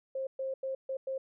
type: tone bursts at uneven times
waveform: sine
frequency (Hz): 532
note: C5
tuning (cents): +29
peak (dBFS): -32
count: 5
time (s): 0.15-0.27 / 0.39-0.54 / 0.63-0.75 / 0.89-0.97 / 1.07-1.18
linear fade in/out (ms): 5
effects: none